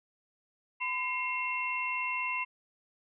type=tone cluster; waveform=sine; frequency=1011 / 2135 / 2716 Hz; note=B5 / C7 / F7; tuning=+40 / +34 / -49 cents; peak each=-35 / -35 / -34 dBFS; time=0.8-2.45 s; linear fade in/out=20 ms; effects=none